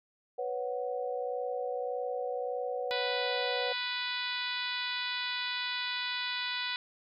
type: chord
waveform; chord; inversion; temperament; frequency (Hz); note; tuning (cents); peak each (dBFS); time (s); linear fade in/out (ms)
sine; B suspended second; none; just; 493.9 / 555.6 / 740.8; B4 / C#5 / F#5; 0 / +4 / +2; -34 / -38 / -38; 0.38-3.73; 10
type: harmonic tone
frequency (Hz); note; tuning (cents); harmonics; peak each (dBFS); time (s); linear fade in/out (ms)
493.9; B4; 0; 2 / 3 / 4 / 5 / 6 / 7 / 8 / 9 / 10; -42 / -40 / -40 / -40 / -43 / -39 / -39 / -45 / -49; 2.91-6.76; 0
effects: none